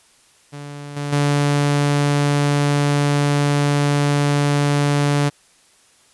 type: tone with level steps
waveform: sawtooth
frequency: 144.3 Hz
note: D3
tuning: 30 cents flat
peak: -27 / -19 / -11 dBFS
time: 0.52-5.3 s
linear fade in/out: 20 ms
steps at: 0.96 / 1.12 s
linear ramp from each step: 10 ms
effects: white hiss -54 dBFS RMS until 6.13 s + resampled to 24000 Hz